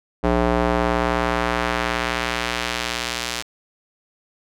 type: tone with band-pass filter sweep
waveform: square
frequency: 59.5 Hz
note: A#1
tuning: 36 cents sharp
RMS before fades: -22 dBFS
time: 0.23-3.43 s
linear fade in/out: 20 ms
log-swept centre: 570 to 4900 Hz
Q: 0.75
effects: none